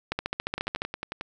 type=two click trains; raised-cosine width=0.3 ms; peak=-11 / -16 dBFS; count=11 / 8; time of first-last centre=0.12-0.819 / 0.58-1.211 s; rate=14.3 / 11.1 Hz; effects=none